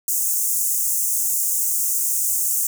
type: high-pass noise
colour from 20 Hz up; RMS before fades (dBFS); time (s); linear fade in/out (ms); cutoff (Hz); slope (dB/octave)
pink; -21; 0.08-2.67; 2; 6600; 48
effects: none